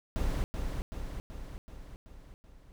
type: noise with echo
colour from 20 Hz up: brown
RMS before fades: -30 dBFS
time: 0.16-0.44 s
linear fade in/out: 0 ms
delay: 380 ms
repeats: 6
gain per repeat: -4 dB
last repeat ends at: 2.72 s
effects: none